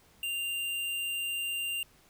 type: tone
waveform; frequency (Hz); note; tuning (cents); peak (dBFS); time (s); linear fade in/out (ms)
square; 2787; F7; -4; -32; 0.23-1.83; 2
effects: pink hiss -62 dBFS RMS until 2.09 s